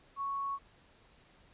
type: tone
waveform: sine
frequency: 1108.7 Hz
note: C#6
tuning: in tune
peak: -33 dBFS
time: 0.16-0.59 s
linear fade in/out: 50 ms
effects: pink hiss -63 dBFS RMS until 1.53 s + resampled to 8000 Hz